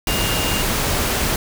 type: tone in noise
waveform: sine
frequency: 2822 Hz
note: F7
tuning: 17 cents sharp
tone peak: -26 dBFS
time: 0.07-0.62 s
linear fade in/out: 2 ms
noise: pink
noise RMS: -20 dBFS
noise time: 0.07-1.36 s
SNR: -9 dB
effects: none